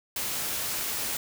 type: noise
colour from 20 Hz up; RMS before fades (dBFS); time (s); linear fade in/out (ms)
white; -31; 0.16-1.17; 2
effects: none